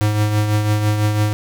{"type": "tone with tremolo", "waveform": "square", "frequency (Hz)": 105.6, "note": "G#2", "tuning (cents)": 29, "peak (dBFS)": -13, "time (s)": [0.01, 1.33], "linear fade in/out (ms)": 0, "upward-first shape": "triangle", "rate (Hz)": 6, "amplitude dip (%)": 50, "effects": []}